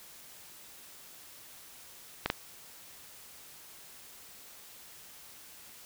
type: clicks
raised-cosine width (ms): 0.3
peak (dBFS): -12 / -11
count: 2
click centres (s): 2.26 / 2.301
effects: white hiss -52 dBFS RMS until 5.85 s